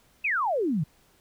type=exponential sweep; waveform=sine; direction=down; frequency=2703 to 137.3 Hz; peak=-23 dBFS; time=0.24-0.84 s; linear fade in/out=10 ms; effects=pink hiss -62 dBFS RMS until 1.2 s